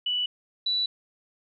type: tone pair in turn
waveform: sine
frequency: 2960 / 3951 Hz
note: F#7 / B7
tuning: 0 / 0 cents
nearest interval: perfect fourth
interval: 500 cents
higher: second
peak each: -24 / -23 dBFS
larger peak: second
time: 0.06-0.26 / 0.66-0.86 s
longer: neither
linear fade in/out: 5 ms
effects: none